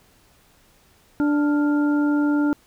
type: harmonic tone with a mistuned harmonic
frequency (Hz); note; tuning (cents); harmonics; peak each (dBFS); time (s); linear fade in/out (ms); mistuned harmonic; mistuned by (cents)
293.7; D4; 0; 1 / 2 / 3 / 5; -17 / -33 / -33 / -31; 1.2-2.53; 0; 5; -87
effects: pink hiss -57 dBFS RMS until 2.66 s